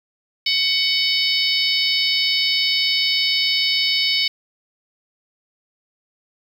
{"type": "harmonic tone with a mistuned harmonic", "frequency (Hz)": 750, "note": "F#5", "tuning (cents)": 23, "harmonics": [3, 4, 5, 6, 7], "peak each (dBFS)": [-23, -23, -23, -23, -23], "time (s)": [0.46, 4.28], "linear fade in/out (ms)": 5, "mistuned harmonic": 3, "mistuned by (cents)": -18, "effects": ["7-bit"]}